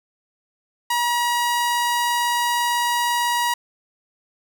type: tone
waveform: sawtooth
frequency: 958 Hz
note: A#5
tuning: 47 cents sharp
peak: -15 dBFS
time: 0.9-3.54 s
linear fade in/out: 5 ms
effects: none